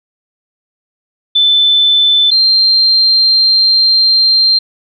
sine tone pair in turn, 3520 / 4167 Hz, A7 / C8, 0 / -8 cents, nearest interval minor third, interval 292 cents, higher second, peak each -6 dBFS, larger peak neither, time 1.35-2.31 / 2.31-4.59 s, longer second, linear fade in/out 10 ms, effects none

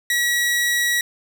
sawtooth tone, 1923 Hz, B6, 47 cents flat, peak -14 dBFS, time 0.1-1.01 s, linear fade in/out 2 ms, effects none

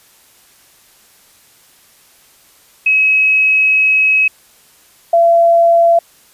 sine tone pair in turn, 2558 / 677.5 Hz, D#7 / E5, +47 / +47 cents, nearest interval octave + major seventh, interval 2300 cents, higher first, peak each -8 / -6 dBFS, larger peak second, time 2.86-4.28 / 5.13-5.99 s, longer first, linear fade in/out 5 ms, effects white hiss -48 dBFS RMS until 6.33 s + resampled to 32000 Hz

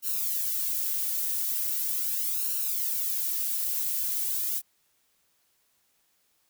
violet noise with flanger, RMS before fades -29 dBFS, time 0.02-4.62 s, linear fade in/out 50 ms, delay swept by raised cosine 0.71 to 2.81 ms, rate 0.4 Hz, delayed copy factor +0.8, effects white hiss -70 dBFS RMS until 6.49 s

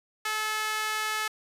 sawtooth tone with high-pass filter, 431.6 Hz, A4, 33 cents flat, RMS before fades -30 dBFS, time 0.25-1.28 s, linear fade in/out 5 ms, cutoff 1400 Hz, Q 1.5, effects resampled to 32000 Hz + 9-bit

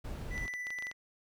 brown noise, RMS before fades -40 dBFS, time 0.04-0.47 s, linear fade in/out 10 ms
triangle tone with tremolo, 1983 Hz, B6, 7 cents sharp, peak -34 dBFS, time 0.3-0.93 s, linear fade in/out 50 ms, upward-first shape sine, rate 17 Hz, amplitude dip 25%
clicks, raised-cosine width 0.2 ms, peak -28 dBFS, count 9, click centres 0.379 / 0.48 / 0.538 / 0.669 / 0.705 / 0.787 / 0.824 / 0.869 / 0.914 s
effects none

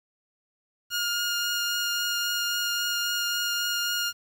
15% pulse tone with vibrato, 1420 Hz, F6, 28 cents sharp, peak -19 dBFS, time 0.9-4.13 s, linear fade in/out 50 ms, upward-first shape triangle, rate 3.7 Hz, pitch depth 13 cents each way, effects 9-bit

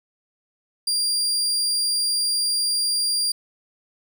30% pulse tone, 4776 Hz, D8, 28 cents sharp, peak -17 dBFS, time 0.87-3.32 s, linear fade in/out 5 ms, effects none

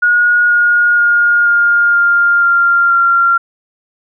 sine tone with pitch steps, 1444 / 1433.2 / 1422.5 / 1411.8 / 1401.3 / 1390.8 / 1380.4 Hz, F#6 / F6 / F6 / F6 / F6 / F6 / F6, -43 / +44 / +31 / +18 / +5 / -8 / -21 cents, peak -7 dBFS, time 0.02-3.38 s, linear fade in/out 10 ms, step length 480 ms, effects none

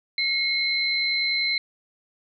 sine tone pair together, 2164 / 4085 Hz, C#7 / C8, -42 / -42 cents, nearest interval major seventh, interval 1100 cents, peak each -24 dBFS, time 0.18-1.58 s, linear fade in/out 2 ms, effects none

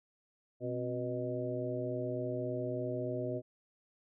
harmonic tone with a mistuned harmonic, 123.47 Hz, B2, in tune, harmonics 1 / 2 / 3 / 4 / 5, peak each -40 / -41 / -39 / -42 / -39 dBFS, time 0.6-3.42 s, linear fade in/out 50 ms, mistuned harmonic 2, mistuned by +100 cents, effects none

